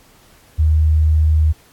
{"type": "tone", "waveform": "sine", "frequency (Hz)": 77.78, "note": "D#2", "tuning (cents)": 0, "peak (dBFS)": -10, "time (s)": [0.58, 1.53], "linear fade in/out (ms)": 20, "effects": ["pink hiss -50 dBFS RMS until 1.72 s", "AAC 64 kbps"]}